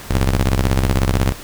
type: ring-modulated tone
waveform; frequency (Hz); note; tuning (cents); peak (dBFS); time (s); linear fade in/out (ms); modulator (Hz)
sawtooth; 65.9; C2; +13; -7; 0.1-1.33; 10; 24.9
effects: pink hiss -35 dBFS RMS until 1.43 s